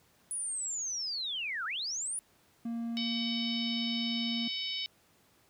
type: linear two-way sweep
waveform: sine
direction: down then up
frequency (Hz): 9956 to 1244.5 to 9956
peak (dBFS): -33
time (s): 0.31-2.19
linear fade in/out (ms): 0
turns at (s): 1.65
type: tone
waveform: triangle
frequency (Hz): 232.3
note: A#3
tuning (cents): -6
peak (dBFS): -31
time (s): 2.65-4.48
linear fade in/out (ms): 5
type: harmonic tone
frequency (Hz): 753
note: F#5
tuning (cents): +30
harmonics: 3 / 4 / 5 / 6 / 7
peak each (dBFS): -43 / -37 / -38 / -45 / -41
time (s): 2.97-4.86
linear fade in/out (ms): 0
effects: pink hiss -66 dBFS RMS until 5.49 s + high-pass 80 Hz 12 dB/octave